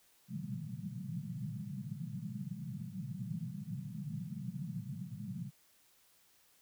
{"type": "band-pass noise", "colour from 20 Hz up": "white", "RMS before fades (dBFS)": -42, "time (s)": [0.28, 5.51], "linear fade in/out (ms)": 50, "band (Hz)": [110, 210], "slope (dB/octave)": 96, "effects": ["white hiss -68 dBFS RMS until 6.61 s"]}